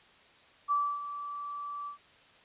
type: tone with ADSR envelope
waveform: sine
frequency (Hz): 1159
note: D6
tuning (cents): -23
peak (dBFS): -24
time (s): 0.68-1.98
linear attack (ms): 34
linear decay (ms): 280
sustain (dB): -12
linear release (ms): 110
effects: white hiss -59 dBFS RMS until 2.44 s + resampled to 8000 Hz